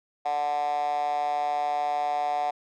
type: tone with high-pass filter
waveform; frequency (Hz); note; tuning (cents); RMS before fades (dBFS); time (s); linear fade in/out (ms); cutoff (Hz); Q
10% pulse; 146.83; D3; 0; -27; 0.25-2.51; 10; 740; 7.6
effects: low-pass 5000 Hz 12 dB/octave